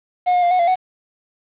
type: tone with pitch steps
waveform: triangle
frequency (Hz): 722 / 716 / 699 / 732 / 688 / 742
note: F#5 / F5 / F5 / F#5 / F5 / F#5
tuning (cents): -43 / +43 / +1 / -19 / -26 / +5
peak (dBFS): -11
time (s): 0.26-0.758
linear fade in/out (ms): 20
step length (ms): 83
effects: resampled to 8000 Hz + 7-bit